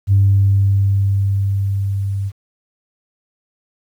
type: tone with level ramp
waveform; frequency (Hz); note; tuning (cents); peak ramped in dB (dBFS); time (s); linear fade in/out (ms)
sine; 98.7; G2; +12; -7 to -18; 0.07-2.32; 50
effects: tanh soft clip ceiling -4 dBFS + 8-bit